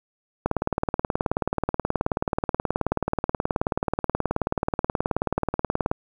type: click train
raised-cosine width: 1 ms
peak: -8 dBFS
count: 103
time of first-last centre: 0.46-5.915 s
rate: 18.7 Hz
effects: 8-bit